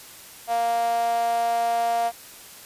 sawtooth tone with high-pass filter, 233.1 Hz, A#3, in tune, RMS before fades -23 dBFS, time 0.47-2.12 s, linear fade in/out 50 ms, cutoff 710 Hz, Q 8.3, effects white hiss -44 dBFS RMS until 2.65 s + resampled to 32000 Hz

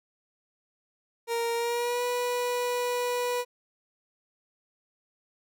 30% pulse tone with pitch glide, 466.2 to 489.7 Hz, A#4 to B4, 0 to -15 cents, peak -24 dBFS, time 1.27-3.45 s, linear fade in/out 50 ms, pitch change +85 cents, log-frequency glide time 1.55-2.03 s, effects none

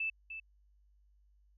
sine tone with echo, 2637 Hz, E7, in tune, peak -32 dBFS, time 0-0.1 s, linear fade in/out 5 ms, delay 300 ms, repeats 1, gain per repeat -9 dB, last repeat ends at 0.4 s, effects added 50 Hz sine -64 dBFS peak until 1.57 s

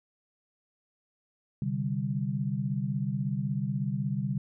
sine chord, C suspended second, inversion none, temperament just, 130.81 / 147.16 / 196.22 Hz, C3 / D3 / G3, 0 / +4 / +2 cents, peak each -32 dBFS, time 1.62-4.38 s, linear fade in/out 2 ms, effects none

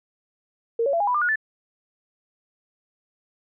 sine tone with pitch steps, 461.3 / 558.2 / 675.4 / 817.2 / 988.8 / 1196.5 / 1447.7 / 1751.7 Hz, A#4 / C#5 / E5 / G#5 / B5 / D6 / F#6 / A6, -18 / +12 / +42 / -28 / +2 / +32 / -38 / -8 cents, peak -19 dBFS, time 0.79-1.358 s, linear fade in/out 5 ms, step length 71 ms, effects none

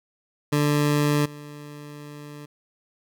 20% pulse tone with level steps, 147.1 Hz, D3, 3 cents sharp, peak -14 / -33 dBFS, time 0.52-2.46 s, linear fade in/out 10 ms, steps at 1.25 s, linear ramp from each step 10 ms, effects none

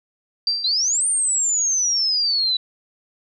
sine tone with exponential decay, 4699 Hz, D8, in tune, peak -15 dBFS, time 0.47-1.03 s, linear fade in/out 2 ms, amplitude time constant 120 ms
sine exponential two-way sweep, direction up then down, 3922 to 9070 to 3922 Hz, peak -17 dBFS, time 0.64-2.57 s, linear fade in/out 5 ms, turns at 1.07 s
effects none

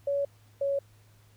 sine tone pair in turn, 563 / 556.9 Hz, C#5 / C#5, +27 / +8 cents, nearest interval unison, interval 19 cents, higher first, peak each -25 / -25 dBFS, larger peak neither, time 0.07-0.25 / 0.61-0.79 s, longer neither, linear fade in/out 5 ms, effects added 105 Hz sine -57 dBFS peak until 1.36 s + pink hiss -64 dBFS RMS until 1.36 s

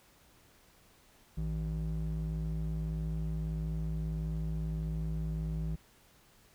triangle ring-modulated tone, 108.2 Hz, A2, 29 cents flat, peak -27 dBFS, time 1.37-5.76 s, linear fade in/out 10 ms, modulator 50.8 Hz, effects pink hiss -63 dBFS RMS until 6.54 s

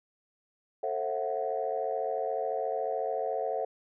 sine chord, F# half-diminished seventh, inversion first, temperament just, 444 / 532.8 / 666 / 740 Hz, A4 / C5 / E5 / F#5, +16 / +31 / +18 / 0 cents, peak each -34 dBFS, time 0.83-3.65 s, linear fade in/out 5 ms, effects tanh soft clip ceiling -19 dBFS

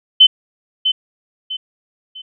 sine tone with echo, 3052 Hz, G7, 47 cents flat, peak -3 dBFS, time 0.2-0.27 s, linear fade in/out 10 ms, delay 650 ms, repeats 3, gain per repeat -9 dB, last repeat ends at 2.22 s, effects none

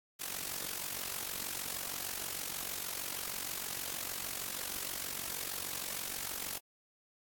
white noise with amplitude modulation, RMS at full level -36 dBFS, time 0.19-6.59 s, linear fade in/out 20 ms, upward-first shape sine, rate 46.4 Hz, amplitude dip 80%, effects AAC 64 kbps

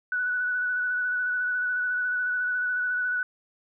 sine tone with vibrato, 1482 Hz, F#6, 2 cents sharp, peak -24 dBFS, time 0.12-3.23 s, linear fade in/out 2 ms, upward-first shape square, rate 14 Hz, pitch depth 16 cents each way, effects none

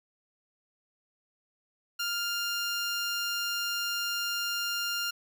15% pulse tone, 1400 Hz, F6, 4 cents sharp, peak -23 dBFS, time 1.99-5.11 s, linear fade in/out 10 ms, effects none

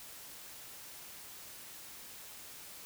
silence, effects white hiss -50 dBFS RMS until 2.85 s

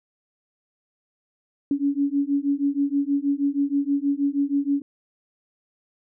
sine beating tone pair, 279 / 285.3 Hz, C#4 / C#4, +11 / +50 cents, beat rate 6.3 Hz, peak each -23 dBFS, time 1.71-4.82 s, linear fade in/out 2 ms, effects none

